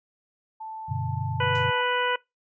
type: tone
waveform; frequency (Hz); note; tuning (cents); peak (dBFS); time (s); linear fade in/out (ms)
sine; 880; A5; 0; -34; 0.6-1.82; 10
type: chord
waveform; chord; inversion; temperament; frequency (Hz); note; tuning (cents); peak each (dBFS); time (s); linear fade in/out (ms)
sine; G major; none; equal with one note detuned; 96.43 / 123.47 / 146.83; G2 / B2 / D3; -28 / 0 / 0; -31 / -30 / -32; 0.88-1.71; 20
type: harmonic tone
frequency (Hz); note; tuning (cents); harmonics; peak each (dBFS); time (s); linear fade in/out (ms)
493.9; B4; 0; 1 / 2 / 3 / 4 / 5 / 6; -28 / -27 / -28 / -33 / -34 / -32; 1.4-2.16; 5
type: noise with exponential decay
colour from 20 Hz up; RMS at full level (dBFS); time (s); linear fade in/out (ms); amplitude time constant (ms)
blue; -39; 1.55-1.75; 1; 43
effects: noise-tail reverb RT60 0.2 s tail -23 dB re dry + resampled to 16000 Hz